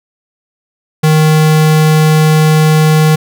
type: tone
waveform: square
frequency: 155.56 Hz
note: D#3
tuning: in tune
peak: -6 dBFS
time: 1.03-3.16 s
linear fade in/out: 10 ms
effects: none